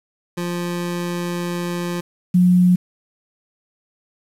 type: tone pair in turn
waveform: 25% pulse / sine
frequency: 174.61 / 179.83 Hz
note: F3 / F#3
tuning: 0 / -49 cents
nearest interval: minor second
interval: 51 cents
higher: second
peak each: -18 / -10 dBFS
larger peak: second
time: 0.37-2.01 / 2.34-2.76 s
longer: first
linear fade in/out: 10 ms
effects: resampled to 32000 Hz + 7-bit